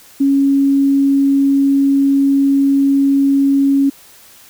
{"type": "tone", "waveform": "sine", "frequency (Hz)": 276.4, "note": "C#4", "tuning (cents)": -5, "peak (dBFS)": -9, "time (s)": [0.2, 3.9], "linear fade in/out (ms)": 10, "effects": ["white hiss -43 dBFS RMS until 4.49 s"]}